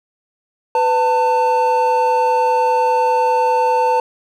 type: tone pair together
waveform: triangle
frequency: 500 / 895 Hz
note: B4 / A5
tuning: +21 / +29 cents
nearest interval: minor seventh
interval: 1008 cents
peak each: -15 / -12 dBFS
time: 0.75-4 s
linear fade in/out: 2 ms
effects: none